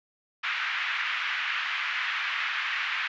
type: band-pass noise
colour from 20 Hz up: white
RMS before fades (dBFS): -30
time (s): 0.43-3.08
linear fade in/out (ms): 10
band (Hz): 1300 to 2600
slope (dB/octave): 24
effects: resampled to 16000 Hz